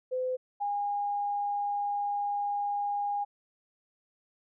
sine tone pair in turn, 510 / 815.4 Hz, C5 / G#5, -44 / -32 cents, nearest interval minor sixth, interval 812 cents, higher second, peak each -28 / -28 dBFS, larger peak neither, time 0.11-0.37 / 0.6-3.25 s, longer second, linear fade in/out 20 ms, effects none

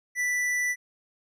sine tone with hard clipping, 1975.5 Hz, B6, in tune, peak -26 dBFS, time 0.15-0.76 s, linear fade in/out 50 ms, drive 11 dB, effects none

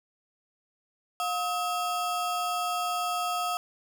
square ring-modulated tone, 994 Hz, B5, 11 cents sharp, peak -25 dBFS, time 1.2-3.57 s, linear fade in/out 0 ms, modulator 281 Hz, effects none

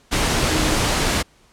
sine tone in noise, 311.1 Hz, D#4, in tune, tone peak -23 dBFS, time 0.51-0.75 s, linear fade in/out 20 ms, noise pink, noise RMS -19 dBFS, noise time 0.11-1.23 s, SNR -7 dB, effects pink hiss -55 dBFS RMS until 1.52 s + low-pass 9000 Hz 12 dB/octave

